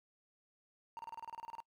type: tone bursts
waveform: triangle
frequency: 922 Hz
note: A#5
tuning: 19 cents flat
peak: -40 dBFS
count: 13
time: 0.97-1.603 s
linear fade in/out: 0 ms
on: 21 ms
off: 30 ms
effects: noise-tail reverb RT60 0.1 s tail -22 dB re dry